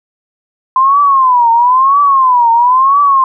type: tone with vibrato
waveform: sine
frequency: 1029 Hz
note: C6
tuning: 29 cents flat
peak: -5 dBFS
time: 0.76-3.24 s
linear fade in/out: 2 ms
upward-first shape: triangle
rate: 1 Hz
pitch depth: 210 cents each way
effects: none